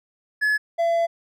triangle tone pair in turn, 1706 / 674.3 Hz, G#6 / E5, +46 / +39 cents, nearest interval octave + major third, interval 1607 cents, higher first, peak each -16 dBFS, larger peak neither, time 0.41-0.58 / 0.78-1.07 s, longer second, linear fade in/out 20 ms, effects none

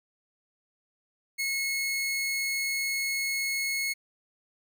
sawtooth tone, 2179 Hz, C#7, 30 cents flat, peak -24 dBFS, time 1.38-3.94 s, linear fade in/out 20 ms, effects none

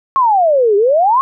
sine exponential two-way sweep, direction down then up, 1108.7 to 392 to 1108.7 Hz, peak -8 dBFS, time 0.16-1.21 s, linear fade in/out 0 ms, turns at 0.76 s, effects none

